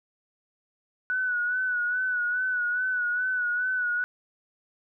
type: tone with vibrato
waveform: sine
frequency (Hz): 1480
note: F#6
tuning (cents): 0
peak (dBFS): -24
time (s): 1.1-4.04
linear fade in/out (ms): 0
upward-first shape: sine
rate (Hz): 2.4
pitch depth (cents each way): 45
effects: none